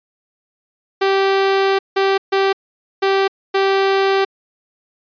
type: tone bursts at uneven times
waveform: sawtooth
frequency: 389.3 Hz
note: G4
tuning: 12 cents flat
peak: -9 dBFS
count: 5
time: 1.01-1.79 / 1.96-2.18 / 2.32-2.53 / 3.02-3.28 / 3.54-4.25 s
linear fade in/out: 10 ms
effects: resampled to 11025 Hz